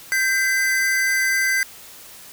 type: tone pair together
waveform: square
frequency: 1574 / 2028 Hz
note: G6 / B6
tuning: +7 / +45 cents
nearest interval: major third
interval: 438 cents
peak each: -21 / -21 dBFS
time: 0.12-1.63 s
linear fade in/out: 0 ms
effects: white hiss -42 dBFS RMS until 2.32 s